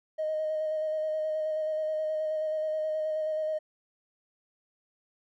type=tone with vibrato; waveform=triangle; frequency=622.3 Hz; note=D#5; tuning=in tune; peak=-24 dBFS; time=0.18-3.59 s; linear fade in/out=20 ms; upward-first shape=square; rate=9.4 Hz; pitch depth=15 cents each way; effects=tanh soft clip ceiling -25 dBFS